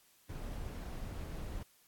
brown noise, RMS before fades -42 dBFS, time 0.29-1.63 s, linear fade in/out 5 ms, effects white hiss -67 dBFS RMS until 1.87 s + AAC 64 kbps

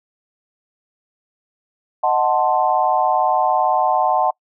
sine chord, D# diminished seventh, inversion none, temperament equal, 622.3 / 740 / 880 / 1046.5 Hz, D#5 / F#5 / A5 / C6, 0 / 0 / 0 / 0 cents, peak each -22 / -17 / -19 / -22 dBFS, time 2.03-4.31 s, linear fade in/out 10 ms, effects noise-tail reverb RT60 0.1 s tail -25 dB re dry

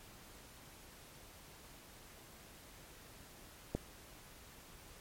click, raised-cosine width 2 ms, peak -21 dBFS, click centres 3.75 s, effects pink hiss -57 dBFS RMS until 5 s + MP3 64 kbps

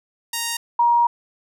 5% pulse / sine tone pair in turn, 932.3 / 947.5 Hz, A#5 / A#5, 0 / +28 cents, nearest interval unison, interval 28 cents, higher second, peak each -11 / -13 dBFS, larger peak first, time 0.33-0.57 / 0.79-1.07 s, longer second, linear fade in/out 5 ms, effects none

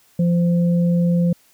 sine tone pair together, 172.7 / 517.5 Hz, F3 / C5, -19 / -19 cents, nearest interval octave + perfect fifth, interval 1900 cents, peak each -14 / -26 dBFS, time 0.19-1.33 s, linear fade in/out 5 ms, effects white hiss -56 dBFS RMS until 1.53 s

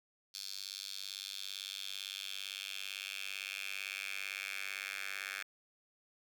10% pulse tone with high-pass filter sweep, 97.8 Hz, G2, 4 cents flat, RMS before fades -43 dBFS, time 0.34-5.43 s, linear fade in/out 5 ms, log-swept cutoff 4400 to 1900 Hz, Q 3.4, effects none

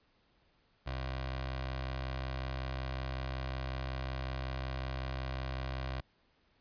15% pulse tone with notch filter, 65.41 Hz, C2, in tune, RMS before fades -38 dBFS, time 0.86-6.01 s, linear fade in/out 10 ms, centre 220 Hz, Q 0.75, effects pink hiss -71 dBFS RMS until 6.6 s + resampled to 11025 Hz

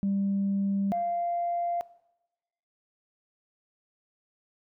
sine tone pair in turn, 197.6 / 693.1 Hz, G3 / F5, +14 / -13 cents, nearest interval octave + minor seventh, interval 2173 cents, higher second, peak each -23 / -25 dBFS, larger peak first, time 0.03-0.92 / 0.92-1.81 s, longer neither, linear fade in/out 0 ms, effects noise-tail reverb RT60 0.9 s tail -20 dB re dry + tanh soft clip ceiling -21 dBFS

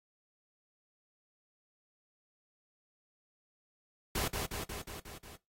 pink noise with echo, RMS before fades -34 dBFS, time 4.15-4.28 s, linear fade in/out 5 ms, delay 180 ms, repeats 6, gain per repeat -3 dB, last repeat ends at 5.36 s, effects noise-tail reverb RT60 0.2 s tail -19 dB re dry + AAC 48 kbps

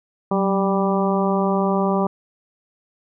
harmonic tone with a mistuned harmonic, 196 Hz, G3, in tune, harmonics 1 / 2 / 3 / 4 / 5 / 6, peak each -20 / -23 / -25 / -26 / -27 / -28 dBFS, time 0.31-2.07 s, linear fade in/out 5 ms, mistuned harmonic 1, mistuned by -56 cents, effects none

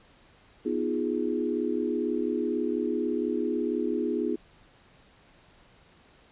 sine chord, F half-diminished seventh, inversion second, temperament equal, 246.9 / 311.1 / 349.2 / 415.3 Hz, Cb4 / Eb4 / F4 / Ab4, 0 / 0 / 0 / 0 cents, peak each -31 dBFS, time 0.65-4.36 s, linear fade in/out 10 ms, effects pink hiss -58 dBFS RMS until 6.31 s + resampled to 8000 Hz

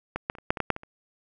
clicks, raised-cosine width 0.5 ms, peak -14 / -11 / -28 / -29 / -6 / -18 / -10 / -6 / -20 / -29 dBFS, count 10, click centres 0.16 / 0.299 / 0.352 / 0.385 / 0.505 / 0.572 / 0.603 / 0.703 / 0.764 / 0.834 s, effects none

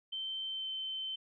sine tone with pitch glide, 3104 to 3083 Hz, G7 to G7, -18 to -29 cents, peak -36 dBFS, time 0.12-1.16 s, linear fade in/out 10 ms, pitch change -11 cents, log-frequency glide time 0.49-0.68 s, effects none

